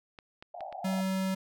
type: clicks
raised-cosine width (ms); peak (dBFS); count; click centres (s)
0.3; -30; 4; 0.188 / 0.425 / 0.607 / 0.726
type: band-pass noise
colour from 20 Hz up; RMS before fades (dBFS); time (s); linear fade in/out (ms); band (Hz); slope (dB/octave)
white; -41; 0.54-1.01; 5; 620 to 800; 96
type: tone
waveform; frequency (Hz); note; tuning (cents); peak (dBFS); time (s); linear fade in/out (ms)
square; 190; F#3; +46; -29; 0.84-1.35; 10
effects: none